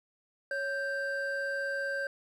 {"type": "tone pair together", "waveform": "triangle", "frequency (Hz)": [555, 1569.8], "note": ["C#5", "G6"], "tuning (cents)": [2, 2], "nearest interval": "octave + tritone", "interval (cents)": 1800, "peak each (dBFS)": [-33, -31], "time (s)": [0.51, 2.07], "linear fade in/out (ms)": 2, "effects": []}